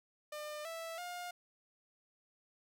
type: tone with pitch steps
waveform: sawtooth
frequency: 601 / 658 / 710 Hz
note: D5 / E5 / F5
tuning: +40 / -3 / +28 cents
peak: -38 dBFS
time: 0.32-1.31 s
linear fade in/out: 5 ms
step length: 330 ms
effects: none